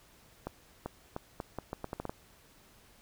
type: accelerating click train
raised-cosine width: 1 ms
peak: -22 dBFS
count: 11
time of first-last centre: 0.47-2.095 s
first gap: 390 ms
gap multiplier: 0.78
effects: pink hiss -61 dBFS RMS until 3.01 s